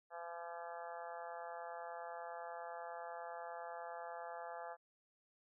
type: harmonic tone with a mistuned harmonic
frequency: 170 Hz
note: F3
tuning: 46 cents flat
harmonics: 3 / 4 / 5 / 6 / 7 / 8 / 9 / 10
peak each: -52 / -49 / -50 / -59 / -55 / -58 / -60 / -58 dBFS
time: 0.1-4.77 s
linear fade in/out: 50 ms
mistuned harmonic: 9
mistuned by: +26 cents
effects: none